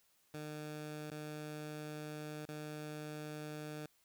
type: tone with dropouts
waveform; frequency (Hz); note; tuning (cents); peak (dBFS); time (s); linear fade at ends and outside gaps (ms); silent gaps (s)
15% pulse; 151.6; D#3; -45; -37; 0.34-3.86; 2; 1.103-1.115 / 2.453-2.487
effects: white hiss -73 dBFS RMS until 4.04 s